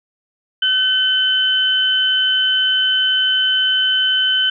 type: tone pair together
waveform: sine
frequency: 1523 / 3046 Hz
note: F#6 / F#7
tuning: +50 / +50 cents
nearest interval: octave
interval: 1200 cents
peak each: -19 / -14 dBFS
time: 0.62-4.5 s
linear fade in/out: 5 ms
effects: none